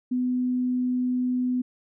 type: tone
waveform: sine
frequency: 250.6 Hz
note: B3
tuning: 25 cents sharp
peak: -22 dBFS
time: 0.11-1.62 s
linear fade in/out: 10 ms
effects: none